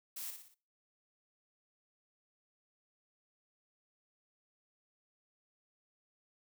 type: noise with echo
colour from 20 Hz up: blue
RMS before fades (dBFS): -43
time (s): 0.16-0.31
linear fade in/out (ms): 10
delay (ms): 59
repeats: 4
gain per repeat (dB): -6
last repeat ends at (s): 0.546
effects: noise-tail reverb RT60 0.4 s tail -22 dB re dry